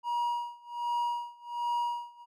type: tone with tremolo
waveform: triangle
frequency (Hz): 955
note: A#5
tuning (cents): +42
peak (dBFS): -25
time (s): 0.03-2.26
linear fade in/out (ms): 50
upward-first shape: sine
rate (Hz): 1.3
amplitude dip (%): 95
effects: none